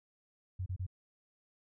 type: tone bursts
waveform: sine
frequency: 92.5 Hz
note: F#2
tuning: in tune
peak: -34 dBFS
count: 3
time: 0.59-0.866 s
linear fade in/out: 10 ms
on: 72 ms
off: 30 ms
effects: none